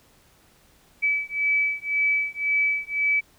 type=beating tone pair; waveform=sine; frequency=2296 / 2297.9 Hz; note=D7 / D7; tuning=-40 / -38 cents; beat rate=1.9 Hz; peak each=-24 dBFS; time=1.02-3.21 s; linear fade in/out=20 ms; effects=pink hiss -58 dBFS RMS until 3.38 s